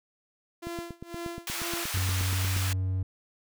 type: tone with tremolo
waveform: sawtooth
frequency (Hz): 341.4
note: F4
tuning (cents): -39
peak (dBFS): -30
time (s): 0.62-1.85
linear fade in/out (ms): 10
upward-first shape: sine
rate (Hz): 2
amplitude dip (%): 95
type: click train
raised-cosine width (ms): 3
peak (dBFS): -25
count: 17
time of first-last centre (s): 0.67-2.566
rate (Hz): 8.44
type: high-pass noise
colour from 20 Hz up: pink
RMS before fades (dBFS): -34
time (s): 1.47-2.73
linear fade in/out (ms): 2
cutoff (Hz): 1200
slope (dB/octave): 12
type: tone with pitch glide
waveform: triangle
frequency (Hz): 92.5 to 93.63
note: F#2 to F#2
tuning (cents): 0 to +21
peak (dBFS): -24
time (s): 1.94-3.03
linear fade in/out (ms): 5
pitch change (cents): +21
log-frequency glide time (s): 2.18-2.47
effects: none